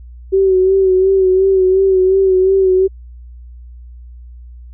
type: tone with vibrato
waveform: sine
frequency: 379.3 Hz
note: F#4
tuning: 43 cents sharp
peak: -8 dBFS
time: 0.32-2.88 s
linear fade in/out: 20 ms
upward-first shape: sine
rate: 2.8 Hz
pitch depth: 41 cents each way
effects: added 60 Hz sine -32 dBFS peak until 4.73 s